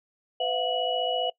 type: tone cluster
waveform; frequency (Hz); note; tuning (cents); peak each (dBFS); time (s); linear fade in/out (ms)
sine; 502 / 666 / 721 / 2930; B4 / E5 / F#5 / F#7; +28 / +18 / -45 / -18; -30; 0.4-1.3; 5
effects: noise-tail reverb RT60 0.1 s tail -22 dB re dry